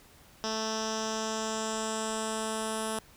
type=tone with low-pass filter sweep; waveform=10% pulse; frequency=220 Hz; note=A3; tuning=in tune; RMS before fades=-33 dBFS; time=0.44-2.99 s; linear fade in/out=0 ms; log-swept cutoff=5400 to 10000 Hz; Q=4.3; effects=pink hiss -57 dBFS RMS until 3.16 s